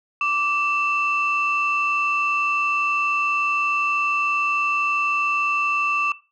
sine tone pair together, 1168.3 / 2667 Hz, D6 / E7, -9 / +20 cents, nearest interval octave + major second, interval 1429 cents, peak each -21 dBFS, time 0.21-6.12 s, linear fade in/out 2 ms, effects noise-tail reverb RT60 0.3 s tail -18 dB re dry + tanh soft clip ceiling -12 dBFS

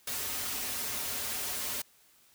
white noise with comb filter, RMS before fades -35 dBFS, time 0.07-1.82 s, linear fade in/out 5 ms, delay 6 ms, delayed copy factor -0.85, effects white hiss -63 dBFS RMS until 2.34 s

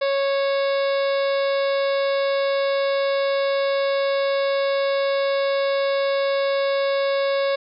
harmonic tone with a mistuned harmonic, 552 Hz, C#5, 7 cents flat, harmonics 1 / 2 / 3 / 4 / 5 / 6 / 7 / 8 / 9, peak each -19 / -30 / -33 / -34 / -38 / -38 / -37 / -40 / -41 dBFS, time 0.01-7.56 s, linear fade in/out 10 ms, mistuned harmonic 6, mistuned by +91 cents, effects none

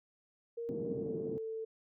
sine tone with pitch glide, 466.2 to 444.6 Hz, A#4 to A4, 0 to +18 cents, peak -37 dBFS, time 0.57-1.65 s, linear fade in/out 10 ms, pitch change -82 cents, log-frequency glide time 0.88-1.14 s
pink band-pass noise, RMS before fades -41 dBFS, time 0.69-1.38 s, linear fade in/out 0 ms, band 150 to 400 Hz, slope 24 dB/octave
effects none

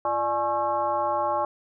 sine tone with frequency modulation, 842 Hz, G#5, 24 cents sharp, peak -22 dBFS, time 0.05-1.45 s, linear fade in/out 2 ms, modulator 248 Hz, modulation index 1.3, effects none

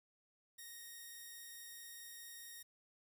5% pulse tone, 1864.7 Hz, A#6, in tune, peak -40 dBFS, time 0.58-2.63 s, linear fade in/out 10 ms, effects 11-bit

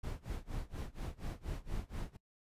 brown noise with tremolo, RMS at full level -38 dBFS, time 0.03-2.17 s, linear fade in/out 10 ms, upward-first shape sine, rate 4.2 Hz, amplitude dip 95%, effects noise-tail reverb RT60 0.1 s tail -22 dB re dry + resampled to 32000 Hz

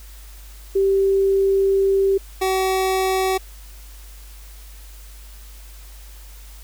sine / 25% pulse tone pair in turn, 390 / 378.7 Hz, G4 / F#4, -9 / +40 cents, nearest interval minor second, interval 51 cents, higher first, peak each -14 dBFS, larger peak neither, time 0.75-2.18 / 2.41-3.38 s, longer first, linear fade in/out 10 ms, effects added 50 Hz sine -38 dBFS peak until 6.63 s + white hiss -47 dBFS RMS until 6.63 s

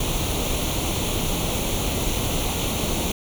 pink noise with comb filter, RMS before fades -24 dBFS, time 0-3.12 s, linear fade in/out 5 ms, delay 0.3 ms, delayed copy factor +0.7, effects none

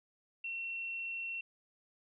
sine tone, 2717 Hz, F7, 48 cents flat, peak -37 dBFS, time 0.44-1.41 s, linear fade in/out 5 ms, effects none

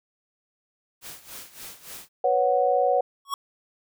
white noise with tremolo, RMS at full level -39 dBFS, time 1.01-2.09 s, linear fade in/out 50 ms, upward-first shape sine, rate 3.5 Hz, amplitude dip 80%
sine chord, B suspended second, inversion none, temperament equal, 493.9 / 554.4 / 740 Hz, B4 / C#5 / F#5, 0 / 0 / 0 cents, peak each -24 / -23 / -22 dBFS, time 2.24-3.01 s, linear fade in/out 5 ms
square tone with exponential growth, 1108.7 Hz, C#6, in tune, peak -22 dBFS, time 3.25-3.34 s, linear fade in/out 2 ms, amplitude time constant 19 ms
effects none

